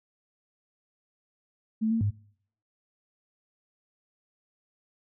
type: tone with pitch steps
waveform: sine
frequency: 219.9 / 226.7 / 102.6 Hz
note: A3 / A#3 / G#2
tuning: -1 / -48 / -21 cents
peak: -23 dBFS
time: 1.81-2.11 s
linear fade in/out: 20 ms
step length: 100 ms
effects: noise-tail reverb RT60 0.6 s tail -23 dB re dry